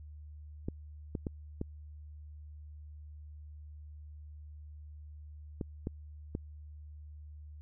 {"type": "clicks", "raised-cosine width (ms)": 3, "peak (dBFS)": -22, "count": 7, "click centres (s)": [0.685, 1.152, 1.268, 1.614, 5.612, 5.871, 6.351], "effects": ["added 75 Hz sine -46 dBFS peak until 7.61 s"]}